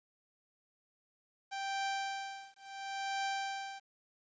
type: tone with tremolo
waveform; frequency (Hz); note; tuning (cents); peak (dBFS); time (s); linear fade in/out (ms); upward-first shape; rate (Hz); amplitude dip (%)
sawtooth; 784; G5; 0; -29; 1.51-3.8; 20; triangle; 0.72; 100
effects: resampled to 16000 Hz + 11-bit